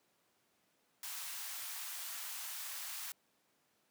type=high-pass noise; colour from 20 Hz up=white; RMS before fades=-44 dBFS; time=1.03-3.12 s; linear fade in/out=2 ms; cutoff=810 Hz; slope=24 dB/octave; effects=pink hiss -75 dBFS RMS until 3.9 s + high-pass 200 Hz 12 dB/octave